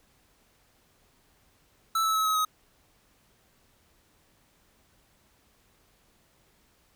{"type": "tone with pitch steps", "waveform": "square", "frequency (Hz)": [1318.5, 1304.9, 1291.4, 1278, 1264.8], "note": ["E6", "E6", "E6", "D#6", "D#6"], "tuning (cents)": [0, -18, -36, 46, 28], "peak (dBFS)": -24, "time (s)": [1.95, 2.45], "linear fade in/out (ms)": 5, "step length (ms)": 100, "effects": ["pink hiss -65 dBFS RMS until 6.95 s"]}